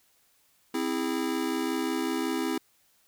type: chord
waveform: square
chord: C augmented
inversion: none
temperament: just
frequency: 261.6 / 327 / 408.8 Hz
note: C4 / E4 / G#4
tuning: 0 / -14 / -27 cents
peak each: -32 / -31 / -35 dBFS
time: 0.74-2.58 s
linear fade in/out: 5 ms
effects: white hiss -66 dBFS RMS until 3.07 s